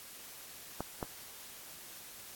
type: clicks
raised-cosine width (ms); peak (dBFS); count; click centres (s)
1; -21; 2; 0.806 / 1.028
effects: white hiss -50 dBFS RMS until 2.35 s + AAC 64 kbps